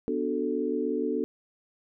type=chord; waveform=sine; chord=B minor seventh; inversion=none; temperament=equal; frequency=246.9 / 293.7 / 370 / 440 Hz; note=B3 / D4 / F#4 / A4; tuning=0 / 0 / 0 / 0 cents; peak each=-32 / -31 / -33 / -30 dBFS; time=0.08-1.24 s; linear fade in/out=0 ms; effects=none